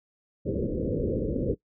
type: low-pass noise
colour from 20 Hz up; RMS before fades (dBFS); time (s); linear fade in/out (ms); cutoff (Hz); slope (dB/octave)
white; -28; 0.45-1.55; 20; 540; 96
effects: noise-tail reverb RT60 0.1 s tail -19 dB re dry